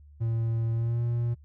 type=tone with pitch glide; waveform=triangle; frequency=114.2 to 118.5 Hz; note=A#2 to A#2; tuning=-35 to +29 cents; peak=-23 dBFS; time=0.2-1.35 s; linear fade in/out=20 ms; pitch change=+64 cents; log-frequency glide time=0.73-1.01 s; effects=noise-tail reverb RT60 0.1 s tail -25 dB re dry + added 73 Hz sine -49 dBFS peak until 1.44 s